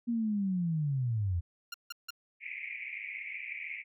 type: linear sweep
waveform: sine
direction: down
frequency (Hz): 239.9 to 81.3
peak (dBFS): -28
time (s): 0.07-1.41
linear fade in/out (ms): 20
type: tone bursts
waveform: 15% pulse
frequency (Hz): 1396.9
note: F6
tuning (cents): 0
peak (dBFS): -31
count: 3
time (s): 1.72-2.106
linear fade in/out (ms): 5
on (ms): 22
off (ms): 160
type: band-pass noise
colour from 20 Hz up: white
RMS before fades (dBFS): -41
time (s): 2.4-3.84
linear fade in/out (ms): 50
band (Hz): 2100 to 2400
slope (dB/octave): 96
effects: none